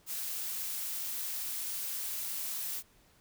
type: noise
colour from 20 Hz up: blue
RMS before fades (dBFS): -37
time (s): 0.06-2.83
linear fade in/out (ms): 50
effects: pink hiss -65 dBFS RMS until 3.2 s